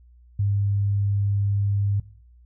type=tone; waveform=sine; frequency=100.7 Hz; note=G2; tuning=47 cents sharp; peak=-19 dBFS; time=0.39-2 s; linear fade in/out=5 ms; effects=noise-tail reverb RT60 0.5 s tail -20 dB re dry + added 60 Hz sine -49 dBFS peak until 2.45 s